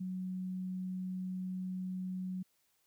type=tone; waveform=sine; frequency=185 Hz; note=F#3; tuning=in tune; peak=-36 dBFS; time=0-2.43 s; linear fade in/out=10 ms; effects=white hiss -75 dBFS RMS until 2.86 s